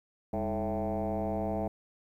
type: tone with frequency modulation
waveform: sine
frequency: 430.9 Hz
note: A4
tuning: 36 cents flat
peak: -28 dBFS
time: 0.33-1.68 s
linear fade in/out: 5 ms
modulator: 114 Hz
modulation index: 3.1
effects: tanh soft clip ceiling -25 dBFS + 11-bit